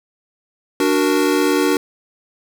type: chord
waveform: square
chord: D augmented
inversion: none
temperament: equal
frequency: 293.7 / 370 / 466.2 Hz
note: D4 / F#4 / A#4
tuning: 0 / 0 / 0 cents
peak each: -18 / -19 / -21 dBFS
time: 0.8-1.77 s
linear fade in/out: 2 ms
effects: none